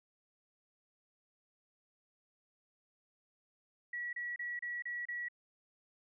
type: tone bursts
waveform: sine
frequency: 1930 Hz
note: B6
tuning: 40 cents flat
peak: -37 dBFS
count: 6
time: 3.93-5.285 s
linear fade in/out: 5 ms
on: 200 ms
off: 31 ms
effects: none